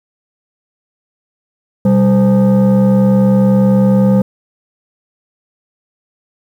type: tone with frequency modulation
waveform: sine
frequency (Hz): 196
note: G3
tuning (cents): 0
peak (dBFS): -4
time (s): 1.85-4.22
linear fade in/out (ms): 5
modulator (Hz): 322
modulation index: 0.75
effects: tanh soft clip ceiling -6 dBFS + 7-bit